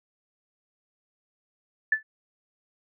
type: tone with exponential decay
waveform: sine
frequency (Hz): 1749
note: A6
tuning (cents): -11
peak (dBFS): -15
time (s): 1.92-2.03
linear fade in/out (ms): 5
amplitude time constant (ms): 22
effects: none